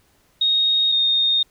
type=tone pair in turn; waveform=sine; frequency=3732 / 3687 Hz; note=A#7 / A#7; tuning=+1 / -20 cents; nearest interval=unison; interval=21 cents; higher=first; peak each=-15 dBFS; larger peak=neither; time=0.41-0.92 / 0.92-1.43 s; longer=neither; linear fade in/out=5 ms; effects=pink hiss -60 dBFS RMS until 1.5 s